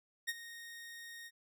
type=tone with ADSR envelope; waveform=sawtooth; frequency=1859 Hz; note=A#6; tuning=5 cents flat; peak=-29 dBFS; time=0.27-1.31 s; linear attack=20 ms; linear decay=37 ms; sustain=-15 dB; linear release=45 ms; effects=none